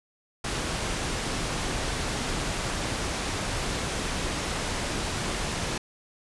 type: low-pass noise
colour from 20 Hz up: pink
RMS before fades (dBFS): -30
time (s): 0.44-5.78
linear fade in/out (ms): 5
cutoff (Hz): 9300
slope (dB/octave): 12
effects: resampled to 24000 Hz

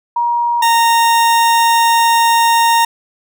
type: tone pair in turn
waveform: sine / 40% pulse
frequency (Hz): 949 / 925.2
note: A#5 / A#5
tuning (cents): +31 / -13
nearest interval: unison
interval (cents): 44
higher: first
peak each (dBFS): -12 / -8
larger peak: second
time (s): 0.16-0.62 / 0.62-2.85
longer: second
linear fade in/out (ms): 5
effects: none

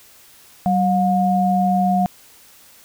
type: tone pair together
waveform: sine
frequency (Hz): 190 / 717.3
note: F#3 / F5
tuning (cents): +46 / +46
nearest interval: octave + major seventh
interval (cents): 2300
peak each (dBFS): -17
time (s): 0.66-2.06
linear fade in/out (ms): 0
effects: white hiss -48 dBFS RMS until 2.84 s

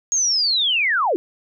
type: linear sweep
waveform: sine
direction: down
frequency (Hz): 6645 to 307.6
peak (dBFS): -16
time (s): 0.12-1.16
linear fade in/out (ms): 0
effects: none

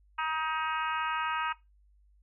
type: harmonic tone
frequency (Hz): 315.6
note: D#4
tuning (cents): +25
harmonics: 3 / 4 / 5 / 6 / 7 / 8 / 9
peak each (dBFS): -32 / -33 / -37 / -44 / -45 / -39 / -44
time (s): 0.18-1.53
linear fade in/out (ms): 10
effects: noise-tail reverb RT60 0.2 s tail -18 dB re dry + added 50 Hz sine -60 dBFS peak until 2.22 s

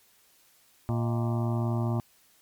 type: harmonic tone with a mistuned harmonic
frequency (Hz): 116.54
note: A#2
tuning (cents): 0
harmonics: 1 / 2 / 3 / 5 / 6 / 7 / 8 / 9 / 10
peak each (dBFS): -26 / -32 / -36 / -40 / -42 / -43 / -44 / -45 / -46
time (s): 0.89-2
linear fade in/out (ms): 0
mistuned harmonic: 5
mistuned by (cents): +92
effects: white hiss -62 dBFS RMS until 2.41 s + MP3 96 kbps

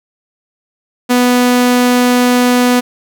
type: tone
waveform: sawtooth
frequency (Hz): 246.9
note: B3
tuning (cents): 0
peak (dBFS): -4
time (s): 1.09-2.81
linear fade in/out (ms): 20
effects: none

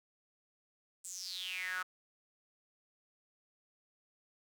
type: tone with high-pass filter sweep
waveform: sawtooth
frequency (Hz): 184.1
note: F#3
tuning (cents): -8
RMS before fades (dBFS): -41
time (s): 1.04-1.83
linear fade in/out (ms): 10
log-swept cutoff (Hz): 8100 to 1300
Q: 8.2
effects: none

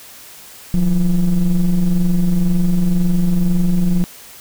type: ring-modulated tone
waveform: triangle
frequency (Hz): 83.3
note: E2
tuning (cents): +19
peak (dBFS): -6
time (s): 0.74-4.04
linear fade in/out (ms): 0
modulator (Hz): 94.3
effects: white hiss -39 dBFS RMS until 4.4 s

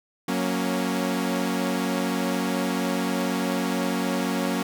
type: chord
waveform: sawtooth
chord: F# major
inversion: none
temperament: equal with one note detuned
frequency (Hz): 183.72 / 233.1 / 277.2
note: F#3 / A#3 / C#4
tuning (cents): -12 / 0 / 0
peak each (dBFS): -24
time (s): 0.28-4.63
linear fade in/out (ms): 5
effects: none

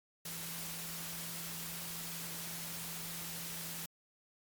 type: tone in noise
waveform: sine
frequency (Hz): 167.4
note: E3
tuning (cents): +27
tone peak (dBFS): -49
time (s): 0.25-3.86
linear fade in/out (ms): 5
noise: white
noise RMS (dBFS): -43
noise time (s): 0.25-3.86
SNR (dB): -9
effects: MP3 96 kbps

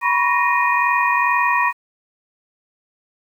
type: tone cluster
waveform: sine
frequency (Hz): 970 / 1012 / 1113 / 1862 / 2463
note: B5 / B5 / C#6 / A#6 / D#7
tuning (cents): -31 / +42 / +7 / -2 / -18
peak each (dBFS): -19 / -26 / -21 / -20 / -22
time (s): 0.01-1.73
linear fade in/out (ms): 50
effects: 8-bit

